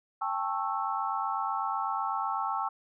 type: chord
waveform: sine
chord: A dominant seventh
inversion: third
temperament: just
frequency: 792 / 880 / 1100 / 1320 Hz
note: G5 / A5 / C#6 / E6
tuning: +18 / 0 / -14 / +2 cents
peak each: -34 dBFS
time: 0.21-2.69 s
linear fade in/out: 10 ms
effects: none